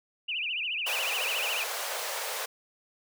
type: tone with vibrato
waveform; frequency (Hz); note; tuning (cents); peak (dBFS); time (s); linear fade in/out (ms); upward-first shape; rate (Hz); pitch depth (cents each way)
sine; 2686; E7; +32; -29; 0.28-1.64; 10; triangle; 14; 240
type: high-pass noise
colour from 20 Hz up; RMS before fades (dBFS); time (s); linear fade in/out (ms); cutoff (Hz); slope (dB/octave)
pink; -34; 0.86-2.46; 10; 470; 48
effects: none